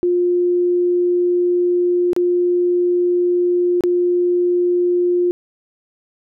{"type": "tone with dropouts", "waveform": "sine", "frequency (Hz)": 353.9, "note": "F4", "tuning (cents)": 23, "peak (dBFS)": -13, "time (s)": [0.03, 5.31], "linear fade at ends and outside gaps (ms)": 0, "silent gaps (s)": [[2.132, 2.164], [3.808, 3.837]], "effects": []}